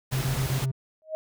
pink noise, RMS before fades -33 dBFS, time 0.11-0.66 s, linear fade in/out 20 ms
triangle tone bursts, 132.3 Hz, C3, 20 cents sharp, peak -22 dBFS, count 5, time 0.12-0.716 s, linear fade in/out 10 ms, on 100 ms, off 24 ms
sine tone with exponential growth, 629 Hz, D#5, 19 cents sharp, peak -24 dBFS, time 1.02-1.15 s, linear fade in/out 0 ms, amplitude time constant 28 ms
effects none

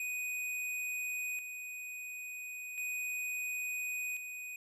square tone with tremolo, 2489 Hz, D#7, in tune, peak -36 dBFS, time 0-4.56 s, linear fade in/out 2 ms, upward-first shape square, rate 0.36 Hz, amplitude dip 50%, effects resampled to 32000 Hz

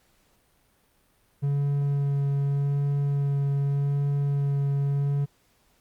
triangle tone with vibrato, 141.1 Hz, C#3, 31 cents sharp, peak -20 dBFS, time 1.42-5.26 s, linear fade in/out 20 ms, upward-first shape sine, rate 0.84 Hz, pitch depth 12 cents each way, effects pink hiss -65 dBFS RMS until 5.8 s + Opus 48 kbps

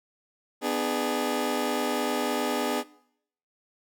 20% pulse chord, G# diminished, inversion first, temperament just, 249.2 / 299 / 415.3 Hz, B3 / D4 / G#4, +16 / +31 / 0 cents, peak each -25 dBFS, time 0.61-2.84 s, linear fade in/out 50 ms, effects noise-tail reverb RT60 0.7 s tail -21 dB re dry

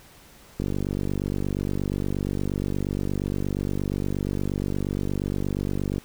click train, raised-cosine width 3 ms, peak -14 dBFS, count 262, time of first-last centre 0.6-5.981 s, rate 48.5 Hz, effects pink hiss -51 dBFS RMS until 6.04 s

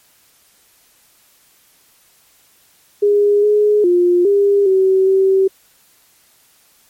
sine tone with pitch steps, 410.3 / 418.6 / 353.2 / 402.2 / 380.4 / 384.2 Hz, G#4 / G#4 / F4 / G4 / F#4 / G4, -21 / +14 / +20 / +44 / +48 / -35 cents, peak -9 dBFS, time 3.02-5.48 s, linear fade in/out 10 ms, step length 410 ms, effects white hiss -53 dBFS RMS until 6.89 s + MP3 64 kbps

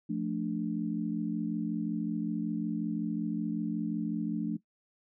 sine chord, D minor, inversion first, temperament equal, 174.61 / 220 / 293.7 Hz, F3 / A3 / D4, 0 / 0 / 0 cents, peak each -35 / -33 / -34 dBFS, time 0.09-4.57 s, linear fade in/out 10 ms, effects noise-tail reverb RT60 0.1 s tail -18 dB re dry

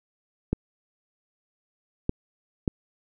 clicks, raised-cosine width 3 ms, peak -10 dBFS, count 3, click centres 0.53 / 2.094 / 2.678 s, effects none

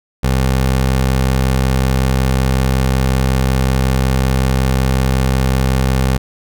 20% pulse tone, 65.41 Hz, C2, in tune, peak -7 dBFS, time 0.23-6.18 s, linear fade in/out 10 ms, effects none

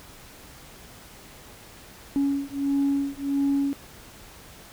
sine beating tone pair, 278.4 / 279.9 Hz, C#4 / C#4, +8 / +17 cents, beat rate 1.5 Hz, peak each -24 dBFS, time 2.16-3.73 s, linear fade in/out 0 ms, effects tanh soft clip ceiling -17 dBFS + pink hiss -47 dBFS RMS until 4.72 s

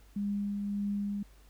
sine tone with tremolo, 202.8 Hz, G#3, 41 cents flat, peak -29 dBFS, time 0.16-1.23 s, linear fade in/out 5 ms, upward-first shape triangle, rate 1.7 Hz, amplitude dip 30%, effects added 50 Hz sine -55 dBFS peak until 1.49 s + pink hiss -64 dBFS RMS until 1.49 s

